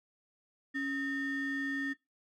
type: ring-modulated tone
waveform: triangle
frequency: 773 Hz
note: G5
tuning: 24 cents flat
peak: -27 dBFS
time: 0.74-1.94 s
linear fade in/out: 20 ms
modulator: 1050 Hz
effects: noise-tail reverb RT60 0.2 s tail -20 dB re dry